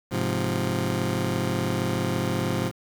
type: chord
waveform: 20% pulse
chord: F minor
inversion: first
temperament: just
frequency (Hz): 104.77 / 130.96 / 174.61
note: Ab2 / C3 / F3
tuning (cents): +16 / +2 / 0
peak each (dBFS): -24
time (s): 0.1-2.72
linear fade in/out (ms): 50
effects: 7-bit